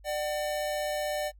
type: tone pair together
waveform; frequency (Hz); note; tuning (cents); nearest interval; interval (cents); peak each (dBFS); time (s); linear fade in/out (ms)
square; 597.4 / 754; D5 / F#5; +29 / +32; major third; 403; -31 / -36; 0.04-1.32; 50
effects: noise-tail reverb RT60 0.1 s tail -25 dB re dry + added 50 Hz sine -51 dBFS peak until 1.39 s